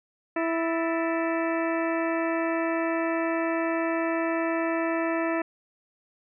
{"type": "harmonic tone with a mistuned harmonic", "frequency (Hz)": 329.6, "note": "E4", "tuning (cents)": 0, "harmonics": [1, 2, 3, 4, 5, 6, 7, 8], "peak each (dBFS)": [-27, -29, -35, -35, -35, -40, -40, -41], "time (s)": [0.36, 5.42], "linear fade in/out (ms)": 5, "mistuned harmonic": 5, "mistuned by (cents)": 120, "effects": []}